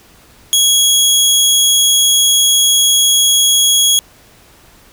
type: tone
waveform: 20% pulse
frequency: 3322 Hz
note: G#7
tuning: in tune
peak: -3 dBFS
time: 0.53-3.99 s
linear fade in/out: 0 ms
effects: pink hiss -45 dBFS RMS until 4.92 s